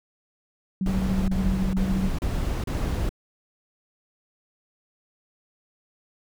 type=tone with tremolo; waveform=sine; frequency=189.4 Hz; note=F#3; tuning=41 cents sharp; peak=-21 dBFS; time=0.81-2.09 s; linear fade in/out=2 ms; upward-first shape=triangle; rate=14 Hz; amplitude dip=50%
type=noise bursts; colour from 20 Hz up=brown; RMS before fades=-26 dBFS; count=5; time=0.86-3.092 s; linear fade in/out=2 ms; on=420 ms; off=33 ms
effects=none